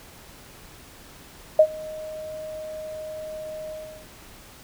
sine tone with ADSR envelope, 622.3 Hz, D#5, in tune, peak -8 dBFS, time 1.59-4.08 s, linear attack 4 ms, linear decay 69 ms, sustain -24 dB, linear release 370 ms, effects pink hiss -47 dBFS RMS until 4.63 s

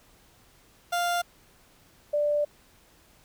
30% pulse / sine tone pair in turn, 698.5 / 589.2 Hz, F5 / D5, 0 / +6 cents, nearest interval minor third, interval 294 cents, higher first, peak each -22 dBFS, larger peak neither, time 0.92-1.22 / 2.13-2.45 s, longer second, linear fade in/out 10 ms, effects pink hiss -59 dBFS RMS until 3.24 s

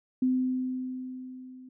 sine tone with level ramp, 256.1 Hz, C4, 37 cents flat, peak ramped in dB -21 to -45 dBFS, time 0.22-1.69 s, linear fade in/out 5 ms, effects none

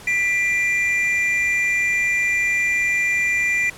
triangle tone pair together, 1975.5 / 2379 Hz, B6 / D7, 0 / +22 cents, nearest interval minor third, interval 322 cents, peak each -19 / -18 dBFS, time 0.07-3.7 s, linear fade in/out 5 ms, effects pink hiss -41 dBFS RMS until 3.77 s + low-pass 12000 Hz 12 dB/octave

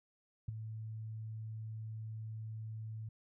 sine tone with ADSR envelope, 110 Hz, A2, in tune, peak -32 dBFS, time 0.48-3.09 s, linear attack 7 ms, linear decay 12 ms, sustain -9 dB, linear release 5 ms, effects none

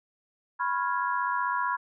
sine chord, C# dominant seventh, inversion third, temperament equal with one note detuned, 987.8 / 1083.4 / 1396.9 / 1661.2 Hz, B5 / C#6 / E#6 / G#6, 0 / -40 / 0 / 0 cents, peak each -28 / -32 / -33 / -34 dBFS, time 0.59-1.77 s, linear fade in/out 20 ms, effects none

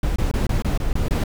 brown noise bursts, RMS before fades -20 dBFS, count 8, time 0.03-1.238 s, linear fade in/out 2 ms, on 130 ms, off 24 ms, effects none

